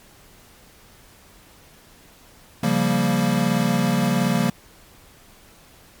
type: chord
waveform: square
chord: G half-diminished seventh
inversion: second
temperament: equal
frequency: 138.59 / 174.61 / 196 / 233.1 Hz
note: Db3 / F3 / G3 / Bb3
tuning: 0 / 0 / 0 / 0 cents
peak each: -26 / -24 / -24 / -23 dBFS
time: 2.63-4.5 s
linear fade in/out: 5 ms
effects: pink hiss -50 dBFS RMS until 6 s + MP3 96 kbps